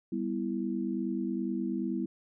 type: chord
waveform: sine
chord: E minor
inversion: first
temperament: just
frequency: 197.78 / 247.2 / 329.6 Hz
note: G3 / B3 / E4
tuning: +16 / +2 / 0 cents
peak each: -34 dBFS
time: 0.12-2.06 s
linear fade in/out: 5 ms
effects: none